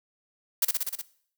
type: noise with echo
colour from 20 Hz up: blue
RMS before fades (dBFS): -22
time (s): 0.62-0.65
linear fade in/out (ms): 5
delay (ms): 61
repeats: 6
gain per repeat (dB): -2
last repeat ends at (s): 1.016
effects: noise-tail reverb RT60 0.6 s tail -19 dB re dry